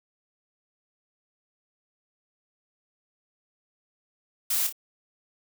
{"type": "noise with echo", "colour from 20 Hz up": "blue", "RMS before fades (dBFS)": -26, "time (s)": [4.5, 4.67], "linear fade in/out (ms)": 5, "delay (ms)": 28, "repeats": 2, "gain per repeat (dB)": -7, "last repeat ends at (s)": 4.726, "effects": []}